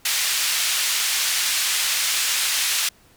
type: band-pass noise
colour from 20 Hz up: pink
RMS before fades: -22 dBFS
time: 0.05-2.89 s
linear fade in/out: 5 ms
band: 2400 to 12000 Hz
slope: 12 dB/octave
effects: pink hiss -55 dBFS RMS until 3.16 s